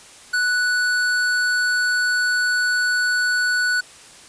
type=tone with hard clipping; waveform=sine; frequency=1480 Hz; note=F#6; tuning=in tune; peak=-19 dBFS; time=0.33-3.81 s; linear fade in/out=10 ms; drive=14 dB; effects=white hiss -44 dBFS RMS until 4.28 s + resampled to 22050 Hz